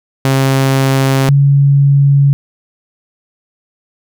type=tone pair in turn; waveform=sawtooth / sine; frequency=134.5 / 140.27 Hz; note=C3 / C#3; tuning=+48 / +21 cents; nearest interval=minor second; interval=73 cents; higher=second; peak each=-5 dBFS; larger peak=neither; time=0.25-1.29 / 1.29-2.33 s; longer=neither; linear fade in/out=0 ms; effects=none